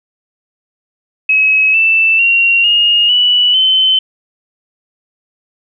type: tone with pitch steps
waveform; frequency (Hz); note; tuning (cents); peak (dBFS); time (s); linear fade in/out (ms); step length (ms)
sine; 2561 / 2654 / 2751 / 2851 / 2955 / 3063; D#7 / E7 / F7 / F7 / F#7 / G7; +49 / +11 / -27 / +35 / -3 / -41; -7; 1.29-3.99; 5; 450
effects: none